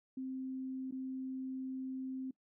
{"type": "tone with dropouts", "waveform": "sine", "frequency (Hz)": 261.6, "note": "C4", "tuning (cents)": 0, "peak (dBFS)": -38, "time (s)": [0.17, 2.31], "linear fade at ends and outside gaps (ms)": 5, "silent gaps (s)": [0.911, 0.922], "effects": ["noise-tail reverb RT60 0.1 s tail -22 dB re dry"]}